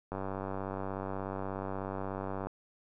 click train, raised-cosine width 1 ms, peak -23 dBFS, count 228, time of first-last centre 0.12-2.47 s, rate 96.6 Hz, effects none

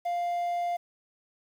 triangle tone with quantisation, 698.5 Hz, F5, in tune, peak -25 dBFS, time 0.05-0.77 s, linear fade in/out 10 ms, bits 9, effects none

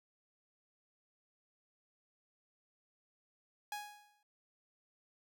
sawtooth tone with exponential decay, 830.6 Hz, G#5, in tune, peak -34 dBFS, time 3.72-4.23 s, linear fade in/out 2 ms, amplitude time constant 110 ms, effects none

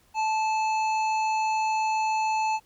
harmonic tone with a mistuned harmonic, 873 Hz, A5, 14 cents flat, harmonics 1 / 3 / 5 / 7 / 8, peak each -23 / -33 / -42 / -47 / -45 dBFS, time 0.14-2.6 s, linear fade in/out 50 ms, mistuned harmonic 5, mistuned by -33 cents, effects pink hiss -62 dBFS RMS until 2.65 s

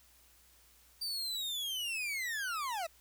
40% pulse linear sweep, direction down, 4684 to 622.3 Hz, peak -34 dBFS, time 1.01-2.87 s, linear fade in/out 10 ms, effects added 60 Hz sine -68 dBFS peak until 3 s + white hiss -64 dBFS RMS until 3 s

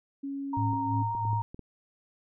sine tone with pitch glide, 277.2 to 273.2 Hz, C#4 to C#4, 0 to -25 cents, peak -32 dBFS, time 0.23-1.03 s, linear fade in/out 10 ms, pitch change -25 cents, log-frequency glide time 0.56-0.74 s
sine tone with vibrato, 930 Hz, A#5, 4 cents flat, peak -29 dBFS, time 0.53-1.42 s, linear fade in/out 5 ms, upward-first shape square, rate 5.2 Hz, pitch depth 9 cents each way
sine tone with tremolo, 108.1 Hz, A2, 30 cents flat, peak -26 dBFS, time 0.57-1.42 s, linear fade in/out 0 ms, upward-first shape sine, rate 3 Hz, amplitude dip 80%
clicks, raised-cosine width 3 ms, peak -30 dBFS, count 6, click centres 0.733 / 1.15 / 1.252 / 1.331 / 1.545 / 1.593 s
effects none

